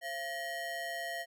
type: ring-modulated tone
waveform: square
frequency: 608 Hz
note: D#5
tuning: 40 cents flat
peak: -34 dBFS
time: 0.01-1.26 s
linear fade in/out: 50 ms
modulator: 1290 Hz
effects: none